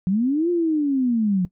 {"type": "linear two-way sweep", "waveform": "sine", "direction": "up then down", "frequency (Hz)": [175.6, 354.8, 175.6], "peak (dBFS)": -17, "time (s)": [0.07, 1.45], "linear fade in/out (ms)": 0, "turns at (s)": 0.5, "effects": ["noise-tail reverb RT60 0.1 s tail -18 dB re dry"]}